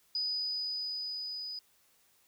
sine tone with level ramp, 4972 Hz, D#8, 2 cents flat, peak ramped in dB -30 to -38 dBFS, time 0.15-1.59 s, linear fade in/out 2 ms, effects white hiss -68 dBFS RMS until 2.27 s

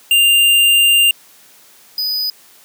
square tone pair in turn, 2794 / 4978 Hz, F7 / D#8, 0 / 0 cents, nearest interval minor seventh, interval 1000 cents, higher second, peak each -9 / -17 dBFS, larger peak first, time 0.11-1.11 / 1.98-2.3 s, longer first, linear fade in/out 2 ms, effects white hiss -46 dBFS RMS until 2.64 s + high-pass 150 Hz 12 dB/octave

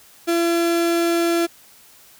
35% pulse tone, 338.7 Hz, E4, 47 cents sharp, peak -15 dBFS, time 0.27-1.47 s, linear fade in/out 20 ms, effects white hiss -49 dBFS RMS until 2.19 s

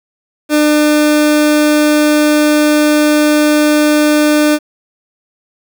30% pulse tone, 300 Hz, D4, 37 cents sharp, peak -5 dBFS, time 0.49-4.59 s, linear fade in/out 50 ms, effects 7-bit

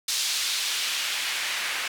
white noise with band-pass filter sweep, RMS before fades -28 dBFS, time 0.08-1.88 s, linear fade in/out 5 ms, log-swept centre 4500 to 1900 Hz, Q 1.2, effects none

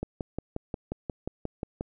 click train, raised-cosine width 2 ms, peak -18 dBFS, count 11, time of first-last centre 0.03-1.809 s, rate 5.62 Hz, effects none

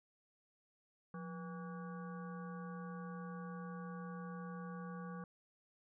harmonic tone with a mistuned harmonic, 162.4 Hz, E3, 26 cents flat, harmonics 1 / 3 / 5 / 7 / 9 / 10, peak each -45 / -53 / -58 / -53 / -58 / -63 dBFS, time 1.14-5.24 s, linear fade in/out 2 ms, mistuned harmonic 1, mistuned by +150 cents, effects none

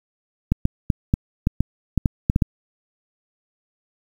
clicks, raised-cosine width 5 ms, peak -4 dBFS, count 11, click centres 0.52 / 0.654 / 0.902 / 1.139 / 1.471 / 1.606 / 1.977 / 2.058 / 2.299 / 2.361 / 2.422 s, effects 7-bit

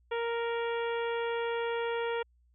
harmonic tone with a mistuned harmonic, 466.2 Hz, A#4, in tune, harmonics 1 / 2 / 3 / 4 / 5 / 6 / 7, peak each -31 / -37 / -41 / -43 / -45 / -47 / -48 dBFS, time 0.11-2.23 s, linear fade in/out 10 ms, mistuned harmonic 7, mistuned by +38 cents, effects added 60 Hz sine -63 dBFS peak until 2.54 s

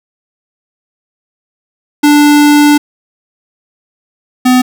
square tone pair in turn, 293.7 / 252.5 Hz, D4 / B3, 0 / +39 cents, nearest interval minor third, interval 261 cents, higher first, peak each -4 / -5 dBFS, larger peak first, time 2.03-2.78 / 4.45-4.62 s, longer first, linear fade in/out 10 ms, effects none

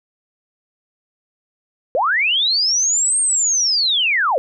sine linear two-way sweep, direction up then down, 466.2 to 8700 to 466.2 Hz, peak -14 dBFS, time 1.95-4.38 s, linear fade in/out 0 ms, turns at 3.2 s, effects none

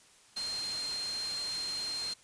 sine tone in noise, 4186 Hz, C8, in tune, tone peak -34 dBFS, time 0.36-2.14 s, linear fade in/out 10 ms, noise white, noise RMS -41 dBFS, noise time 0.36-2.14 s, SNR +4 dB, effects white hiss -60 dBFS RMS until 2.23 s + resampled to 22050 Hz

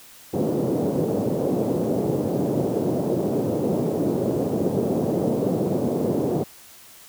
white band-pass noise, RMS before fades -23 dBFS, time 0.33-6.44 s, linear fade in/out 10 ms, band 120 to 510 Hz, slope 24 dB/octave, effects white hiss -47 dBFS RMS until 7.08 s

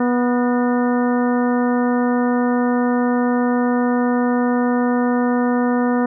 harmonic tone with a mistuned harmonic, 244.8 Hz, B3, 15 cents flat, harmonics 1 / 2 / 3 / 4 / 5 / 6 / 7, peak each -16 / -22 / -26 / -28 / -30 / -32 / -33 dBFS, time 0-6.06 s, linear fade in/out 5 ms, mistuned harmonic 7, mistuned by +91 cents, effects none

